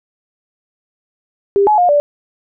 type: tone with pitch steps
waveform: sine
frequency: 399.3 / 848 / 712 / 583 Hz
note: G4 / G#5 / F5 / D5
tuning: +32 / +36 / +33 / -13 cents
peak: -8 dBFS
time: 1.56-2 s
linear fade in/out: 0 ms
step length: 110 ms
effects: none